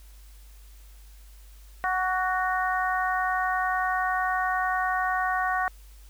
harmonic tone with a mistuned harmonic, 370 Hz, F#4, in tune, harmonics 2 / 3 / 4 / 5, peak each -27 / -29 / -30 / -31 dBFS, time 1.84-5.68 s, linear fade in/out 0 ms, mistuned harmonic 3, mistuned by +19 cents, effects added 50 Hz sine -46 dBFS peak until 6.09 s + white hiss -58 dBFS RMS until 6.09 s

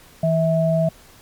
sine tone pair together, 162.5 / 650 Hz, E3 / E5, -24 / -24 cents, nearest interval 2 octaves, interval 2400 cents, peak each -18 dBFS, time 0.23-0.89 s, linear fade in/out 5 ms, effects pink hiss -48 dBFS RMS until 1.21 s + MP3 96 kbps

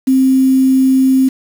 sine tone with quantisation, 263.1 Hz, C4, 10 cents sharp, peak -7 dBFS, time 0.07-1.29 s, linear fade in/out 10 ms, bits 5, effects none

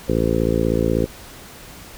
harmonic tone, 56.2 Hz, A1, 37 cents sharp, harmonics 1 / 2 / 3 / 4 / 5 / 6 / 7 / 8 / 9, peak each -25 / -25 / -25 / -25 / -25 / -25 / -25 / -25 / -25 dBFS, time 0.08-1.06 s, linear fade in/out 10 ms, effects pink hiss -40 dBFS RMS until 1.97 s

